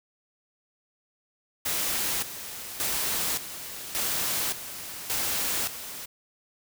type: noise with tremolo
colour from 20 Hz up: white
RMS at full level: -28 dBFS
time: 1.65-6.06 s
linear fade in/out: 10 ms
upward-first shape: square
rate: 0.87 Hz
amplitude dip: 70%
effects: none